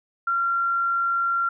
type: tone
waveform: sine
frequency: 1375 Hz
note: F6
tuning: 27 cents flat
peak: -20 dBFS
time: 0.27-1.49 s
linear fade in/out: 5 ms
effects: none

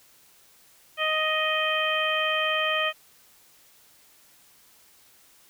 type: harmonic tone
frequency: 624 Hz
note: D#5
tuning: 5 cents sharp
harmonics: 1 / 2 / 3 / 4 / 5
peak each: -29 / -29 / -29 / -29 / -29 dBFS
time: 0.97-2.93 s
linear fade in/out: 50 ms
effects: white hiss -57 dBFS RMS until 5.49 s

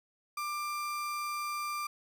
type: tone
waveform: 35% pulse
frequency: 1187 Hz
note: D6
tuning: 18 cents sharp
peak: -32 dBFS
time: 0.37-1.87 s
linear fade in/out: 5 ms
effects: none

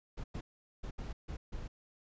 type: noise bursts at uneven times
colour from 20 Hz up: brown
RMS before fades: -41 dBFS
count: 6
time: 0.17-0.24 / 0.34-0.41 / 0.83-0.91 / 0.98-1.13 / 1.28-1.37 / 1.52-1.68 s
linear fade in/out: 10 ms
effects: resampled to 16000 Hz

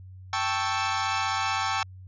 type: chord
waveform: sawtooth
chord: A dominant seventh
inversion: third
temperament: equal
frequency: 784 / 880 / 1108.7 / 1318.5 Hz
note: G5 / A5 / C#6 / E6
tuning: 0 / 0 / 0 / 0 cents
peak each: -27 dBFS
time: 0.33-1.83 s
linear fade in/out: 2 ms
effects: added 93 Hz sine -42 dBFS peak until 2.07 s + resampled to 16000 Hz

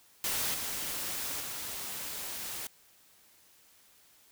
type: noise with level steps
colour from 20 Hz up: white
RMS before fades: -32 / -36 / -39 dBFS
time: 0.24-2.67 s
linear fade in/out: 2 ms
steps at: 0.54 / 1.4 s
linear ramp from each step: 5 ms
effects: white hiss -62 dBFS RMS until 4.31 s

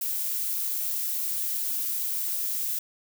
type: noise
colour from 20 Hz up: violet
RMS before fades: -29 dBFS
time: 0.01-2.79 s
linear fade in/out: 5 ms
effects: none

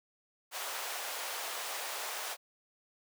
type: high-pass noise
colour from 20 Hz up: pink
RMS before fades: -39 dBFS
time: 0.51-2.37 s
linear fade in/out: 50 ms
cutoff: 560 Hz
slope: 24 dB/octave
effects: none

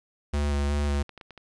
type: tone with vibrato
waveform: square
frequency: 72 Hz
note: D2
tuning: 34 cents flat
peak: -24 dBFS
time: 0.33-1.03 s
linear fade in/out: 10 ms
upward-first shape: square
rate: 2.7 Hz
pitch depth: 17 cents each way
type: clicks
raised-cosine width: 0.3 ms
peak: -28 dBFS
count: 8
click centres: 0.854 / 0.908 / 0.946 / 1.093 / 1.177 / 1.212 / 1.307 / 1.377 s
effects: resampled to 22050 Hz + 10-bit

